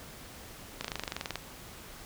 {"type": "slowing click train", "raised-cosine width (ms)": 0.2, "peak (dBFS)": -16, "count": 14, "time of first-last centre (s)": [0.81, 1.357], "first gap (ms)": 35, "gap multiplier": 1.03, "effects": ["pink hiss -48 dBFS RMS until 2.05 s"]}